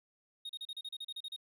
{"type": "tone bursts", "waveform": "triangle", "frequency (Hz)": 3729, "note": "A#7", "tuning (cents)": 0, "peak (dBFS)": -38, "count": 12, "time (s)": [0.45, 1.363], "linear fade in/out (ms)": 5, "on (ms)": 44, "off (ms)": 35, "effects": []}